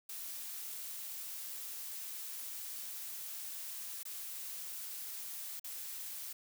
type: noise with dropouts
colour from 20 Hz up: blue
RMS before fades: -44 dBFS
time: 0.09-6.33 s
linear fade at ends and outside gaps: 5 ms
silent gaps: 4.032-4.052 / 5.597-5.642 s
effects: none